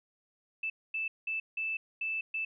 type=tone bursts at uneven times; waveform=sine; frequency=2637 Hz; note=E7; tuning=in tune; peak=-31 dBFS; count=6; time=0.63-0.7 / 0.94-1.08 / 1.27-1.4 / 1.57-1.77 / 2.01-2.21 / 2.34-2.45 s; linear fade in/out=5 ms; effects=none